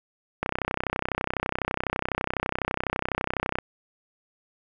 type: click train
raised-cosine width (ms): 0.5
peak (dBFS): -10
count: 102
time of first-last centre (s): 0.43-3.586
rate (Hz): 32
effects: none